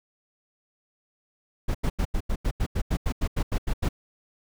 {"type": "noise bursts", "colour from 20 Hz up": "brown", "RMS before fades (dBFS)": -24, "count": 15, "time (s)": [1.68, 3.889], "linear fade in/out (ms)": 10, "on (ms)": 67, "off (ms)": 86, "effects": []}